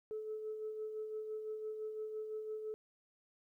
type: tone with tremolo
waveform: sine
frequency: 432.5 Hz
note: A4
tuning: 30 cents flat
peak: -37 dBFS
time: 0.11-2.74 s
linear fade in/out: 0 ms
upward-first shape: sine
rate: 5.9 Hz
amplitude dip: 45%
effects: tanh soft clip ceiling -34 dBFS + 13-bit